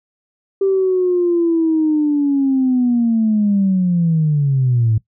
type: linear sweep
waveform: sine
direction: down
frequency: 392 to 107.1 Hz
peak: -11 dBFS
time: 0.61-4.98 s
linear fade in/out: 5 ms
effects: noise-tail reverb RT60 0.1 s tail -19 dB re dry + tanh soft clip ceiling -7 dBFS